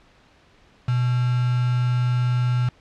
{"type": "tone with quantisation", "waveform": "sine", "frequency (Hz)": 123.47, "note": "B2", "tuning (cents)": 0, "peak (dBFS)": -18, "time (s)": [0.88, 2.69], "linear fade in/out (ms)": 5, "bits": 5, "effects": ["pink hiss -55 dBFS RMS until 2.8 s", "low-pass 4000 Hz 12 dB/octave"]}